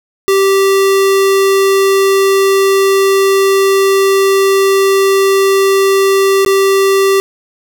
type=tone with dropouts; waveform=square; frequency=390 Hz; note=G4; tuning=9 cents flat; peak=-8 dBFS; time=0.28-7.2 s; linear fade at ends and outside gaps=0 ms; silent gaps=6.449-6.462 s; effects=none